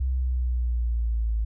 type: exponential sweep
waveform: sine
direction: down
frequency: 65.4 to 54.3 Hz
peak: -22 dBFS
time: 0-1.45 s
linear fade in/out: 10 ms
effects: none